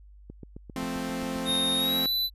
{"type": "click train", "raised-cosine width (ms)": 3, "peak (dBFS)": -28, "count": 10, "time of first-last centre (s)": [0.3, 1.494], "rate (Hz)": 7.54}
{"type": "chord", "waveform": "sawtooth", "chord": "F major", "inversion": "none", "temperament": "equal", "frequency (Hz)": [174.61, 220, 261.6], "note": ["F3", "A3", "C4"], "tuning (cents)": [0, 0, 0], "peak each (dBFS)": [-33, -32, -28], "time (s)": [0.76, 2.06], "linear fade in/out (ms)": 2}
{"type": "tone with pitch glide", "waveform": "square", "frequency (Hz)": [3700, 3989], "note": ["A#7", "B7"], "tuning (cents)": [-14, 17], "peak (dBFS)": -25, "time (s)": [1.45, 2.3], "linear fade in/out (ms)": 50, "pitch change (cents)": 131, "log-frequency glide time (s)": [1.73, 2.12]}
{"effects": ["added 50 Hz sine -48 dBFS peak until 2.34 s", "resampled to 32000 Hz"]}